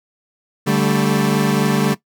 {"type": "chord", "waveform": "30% pulse", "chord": "D suspended fourth", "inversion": "none", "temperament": "equal with one note detuned", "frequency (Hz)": [145.31, 196, 220], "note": ["D3", "G3", "A3"], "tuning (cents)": [-18, 0, 0], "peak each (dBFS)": -16, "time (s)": [0.66, 1.95], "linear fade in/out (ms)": 20, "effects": ["noise-tail reverb RT60 0.1 s tail -17 dB re dry"]}